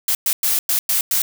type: noise bursts at uneven times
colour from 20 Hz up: blue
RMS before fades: -18 dBFS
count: 6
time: 0.08-0.15 / 0.26-0.33 / 0.43-0.59 / 0.69-0.79 / 0.89-1.01 / 1.11-1.22 s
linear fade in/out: 2 ms
effects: none